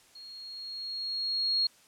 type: tone with level ramp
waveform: sine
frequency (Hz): 4291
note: C8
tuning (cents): +43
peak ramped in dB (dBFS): -45 to -23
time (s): 0.15-1.67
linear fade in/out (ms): 5
effects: white hiss -60 dBFS RMS until 1.87 s + low-pass 10000 Hz 12 dB/octave